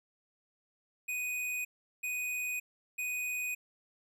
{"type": "tone bursts", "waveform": "square", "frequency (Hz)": 2489, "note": "D#7", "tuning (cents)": 0, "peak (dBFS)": -34, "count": 3, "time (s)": [1.08, 3.55], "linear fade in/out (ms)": 10, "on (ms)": 570, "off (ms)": 380, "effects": []}